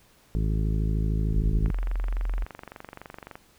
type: harmonic tone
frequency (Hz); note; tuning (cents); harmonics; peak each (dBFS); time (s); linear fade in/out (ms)
53.3; G#1; +46; 1 / 2 / 3 / 4 / 5 / 6 / 7 / 8; -24 / -30 / -30 / -37 / -40 / -42 / -44 / -44; 0.35-1.71; 0
type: tone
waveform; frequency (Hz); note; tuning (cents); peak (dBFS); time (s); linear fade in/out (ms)
sine; 41.95; E1; +31; -24; 1.31-2.45; 10
type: click train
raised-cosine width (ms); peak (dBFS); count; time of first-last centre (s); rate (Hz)
0.5; -24; 41; 1.66-3.355; 23.6
effects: pink hiss -59 dBFS RMS until 3.58 s